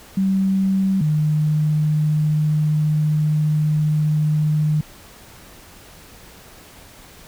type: tone pair in turn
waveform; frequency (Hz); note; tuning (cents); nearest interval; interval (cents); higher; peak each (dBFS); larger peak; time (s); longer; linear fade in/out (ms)
sine; 192.1 / 152.47; G3 / D#3; -35 / -35; major third; 400; first; -15; neither; 0.17-1.01 / 1.01-4.81; second; 5
effects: pink hiss -44 dBFS RMS until 7.27 s